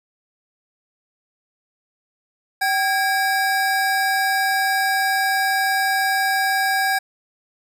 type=tone pair together; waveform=square; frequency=771 / 1633.7 Hz; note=G5 / G#6; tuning=-29 / -29 cents; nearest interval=octave + minor second; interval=1300 cents; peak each=-21 dBFS; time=2.61-6.99 s; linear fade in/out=10 ms; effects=none